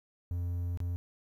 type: tone with dropouts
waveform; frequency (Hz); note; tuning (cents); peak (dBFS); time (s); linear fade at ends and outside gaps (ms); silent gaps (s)
triangle; 87.5; F2; +4; -29; 0.31-0.96; 0; 0.774-0.803
effects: 11-bit